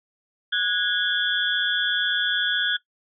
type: tone cluster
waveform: sine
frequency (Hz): 1464 / 1649 / 3208 / 3430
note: F#6 / G#6 / G7 / A7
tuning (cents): -19 / -13 / +39 / -45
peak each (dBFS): -26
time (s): 0.52-2.77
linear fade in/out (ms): 10
effects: noise-tail reverb RT60 0.1 s tail -17 dB re dry